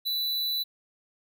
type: tone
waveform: square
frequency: 3972 Hz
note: B7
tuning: 9 cents sharp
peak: -27 dBFS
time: 0.05-0.64 s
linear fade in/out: 20 ms
effects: none